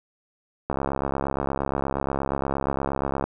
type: click train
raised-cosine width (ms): 1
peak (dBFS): -11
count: 175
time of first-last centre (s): 0.7-3.24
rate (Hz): 68.5
effects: none